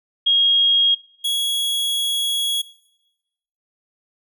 sine / 45% pulse tone pair in turn, 3269 / 3336 Hz, G#7 / G#7, -28 / +7 cents, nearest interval unison, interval 35 cents, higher second, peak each -13 / -19 dBFS, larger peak first, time 0.26-0.95 / 1.24-2.62 s, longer second, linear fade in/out 10 ms, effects noise-tail reverb RT60 1.0 s tail -21 dB re dry

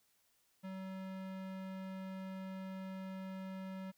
square tone with low-pass filter, 189.7 Hz, F#3, 43 cents sharp, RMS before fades -45 dBFS, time 0.63-3.92 s, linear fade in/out 20 ms, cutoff 3000 Hz, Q 0.64, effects white hiss -75 dBFS RMS until 3.97 s

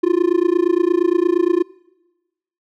triangle tone with amplitude modulation, 350 Hz, F4, 4 cents sharp, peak -7 dBFS, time 0.03-1.63 s, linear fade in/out 10 ms, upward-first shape sine, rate 28.6 Hz, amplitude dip 100%, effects noise-tail reverb RT60 1.0 s tail -23 dB re dry

